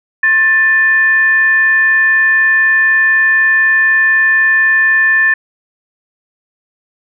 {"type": "tone with frequency modulation", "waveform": "sine", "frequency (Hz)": 1768, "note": "A6", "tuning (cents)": 8, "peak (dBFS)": -7, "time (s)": [0.23, 5.34], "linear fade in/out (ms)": 5, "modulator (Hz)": 698, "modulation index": 0.26, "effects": []}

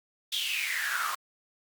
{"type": "noise with high-pass filter sweep", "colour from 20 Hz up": "pink", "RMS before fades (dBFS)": -31, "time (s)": [0.32, 1.15], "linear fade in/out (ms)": 5, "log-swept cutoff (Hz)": [3500, 1100], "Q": 8, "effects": ["Opus 48 kbps"]}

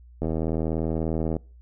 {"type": "click train", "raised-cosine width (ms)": 2, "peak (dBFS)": -14, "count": 93, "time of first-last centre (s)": [0.22, 1.366], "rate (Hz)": 80.3, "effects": ["noise-tail reverb RT60 0.4 s tail -25 dB re dry", "added 60 Hz sine -46 dBFS peak until 1.61 s"]}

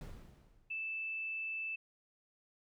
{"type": "noise with exponential decay", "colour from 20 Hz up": "brown", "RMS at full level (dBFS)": -44, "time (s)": [0.01, 0.98], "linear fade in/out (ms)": 1, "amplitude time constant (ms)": 210}
{"type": "tone", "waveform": "sine", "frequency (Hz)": 2637, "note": "E7", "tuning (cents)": 0, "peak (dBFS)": -37, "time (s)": [0.7, 1.76], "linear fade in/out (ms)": 10}
{"effects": []}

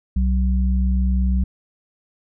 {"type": "tone pair together", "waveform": "sine", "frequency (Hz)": [63, 188.79], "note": ["B1", "F#3"], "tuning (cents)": [35, 35], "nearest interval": "octave + perfect fifth", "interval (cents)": 1900, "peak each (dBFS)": [-16, -23], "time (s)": [0.16, 1.44], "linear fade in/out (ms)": 5, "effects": []}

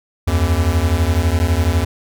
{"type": "beating tone pair", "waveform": "square", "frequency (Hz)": [77.78, 89.78], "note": ["D#2", "F2"], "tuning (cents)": [0, 48], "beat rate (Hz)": 12, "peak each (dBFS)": -17, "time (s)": [0.27, 1.85], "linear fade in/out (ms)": 10, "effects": []}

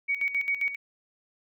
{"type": "tone with tremolo", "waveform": "sine", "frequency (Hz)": 2246, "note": "C#7", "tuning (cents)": 22, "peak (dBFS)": -23, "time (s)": [0.08, 0.76], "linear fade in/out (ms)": 20, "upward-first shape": "square", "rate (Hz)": 7.5, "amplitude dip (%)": 70, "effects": []}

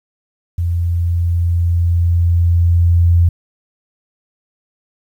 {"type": "tone with level ramp", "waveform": "sine", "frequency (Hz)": 85.8, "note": "F2", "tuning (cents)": -30, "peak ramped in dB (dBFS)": [-14, -7], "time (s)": [0.58, 3.29], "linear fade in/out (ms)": 5, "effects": ["8-bit"]}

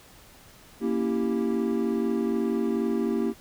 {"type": "chord", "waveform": "triangle", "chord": "A# diminished seventh", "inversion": "none", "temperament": "equal", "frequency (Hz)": [233.1, 277.2, 329.6, 392], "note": ["A#3", "C#4", "E4", "G4"], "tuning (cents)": [0, 0, 0, 0], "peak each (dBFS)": [-25, -30, -28, -27], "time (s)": [0.8, 3.34], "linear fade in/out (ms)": 50, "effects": ["pink hiss -52 dBFS RMS until 3.4 s"]}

